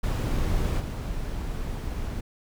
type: noise with level steps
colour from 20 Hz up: brown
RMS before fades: -25 / -31 dBFS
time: 0.03-2.21 s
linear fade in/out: 10 ms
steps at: 0.79 s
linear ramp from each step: 20 ms
effects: none